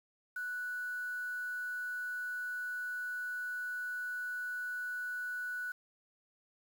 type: tone with quantisation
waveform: sine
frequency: 1480 Hz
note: F#6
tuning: in tune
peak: -36 dBFS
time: 0.36-5.72 s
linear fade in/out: 5 ms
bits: 9
effects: none